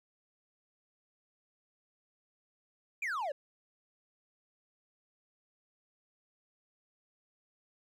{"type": "exponential sweep", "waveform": "triangle", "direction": "down", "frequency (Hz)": [2489, 535], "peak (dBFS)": -31, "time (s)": [3.02, 3.32], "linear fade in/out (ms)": 5, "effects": []}